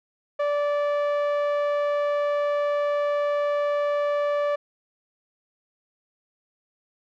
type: tone with low-pass filter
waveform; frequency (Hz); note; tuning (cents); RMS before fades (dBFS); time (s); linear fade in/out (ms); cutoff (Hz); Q
sawtooth; 582; D5; -16; -24; 0.39-4.56; 10; 1400; 0.53
effects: none